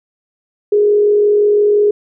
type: tone with frequency modulation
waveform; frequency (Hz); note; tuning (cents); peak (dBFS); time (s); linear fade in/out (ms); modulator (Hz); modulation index
sine; 415.3; G#4; 0; -8; 0.72-1.91; 5; 45.8; 0.29
effects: none